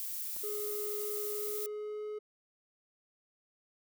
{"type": "noise", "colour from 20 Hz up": "violet", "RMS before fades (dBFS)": -39, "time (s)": [0, 1.66], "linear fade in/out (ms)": 0}
{"type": "click", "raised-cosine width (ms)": 1, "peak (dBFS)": -39, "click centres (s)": 0.364}
{"type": "tone with pitch glide", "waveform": "triangle", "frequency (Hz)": [417.8, 423.6], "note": ["G#4", "G#4"], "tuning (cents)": [10, 34], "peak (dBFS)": -35, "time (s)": [0.43, 2.19], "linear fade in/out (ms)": 10, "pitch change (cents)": 24, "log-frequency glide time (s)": [1.24, 2.07]}
{"effects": []}